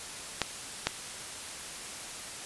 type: clicks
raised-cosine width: 0.2 ms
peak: -8 dBFS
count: 2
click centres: 0.417 / 0.87 s
effects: white hiss -41 dBFS RMS until 2.45 s + resampled to 24000 Hz